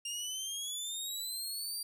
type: exponential sweep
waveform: 20% pulse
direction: up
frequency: 2794 to 4748 Hz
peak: -31 dBFS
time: 0.05-1.83 s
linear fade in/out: 5 ms
effects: none